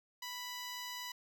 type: tone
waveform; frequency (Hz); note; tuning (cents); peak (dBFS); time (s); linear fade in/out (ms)
10% pulse; 987.8; B5; 0; -33; 0.22-1.12; 5
effects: none